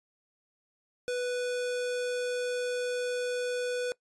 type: tone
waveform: square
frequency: 493.9 Hz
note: B4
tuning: in tune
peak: -30 dBFS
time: 1.08-3.92 s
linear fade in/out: 0 ms
effects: noise-tail reverb RT60 0.1 s tail -21 dB re dry + resampled to 22050 Hz